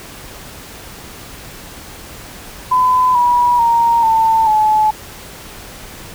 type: tone with pitch steps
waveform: sine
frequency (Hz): 1010 / 970 / 931.5 / 894.6 / 859.2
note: B5 / B5 / A#5 / A5 / A5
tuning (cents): +39 / -31 / -2 / +28 / -41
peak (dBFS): -9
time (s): 2.71-4.91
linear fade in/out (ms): 10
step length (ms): 440
effects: pink hiss -34 dBFS RMS until 6.14 s